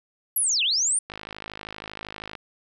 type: linear two-way sweep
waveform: sine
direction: down then up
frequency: 11840 to 2535 to 9430 Hz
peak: -20 dBFS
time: 0.36-0.99 s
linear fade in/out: 5 ms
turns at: 0.63 s
type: click train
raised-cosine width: 0.3 ms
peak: -19 dBFS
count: 67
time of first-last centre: 1.1-2.352 s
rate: 52.7 Hz
effects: none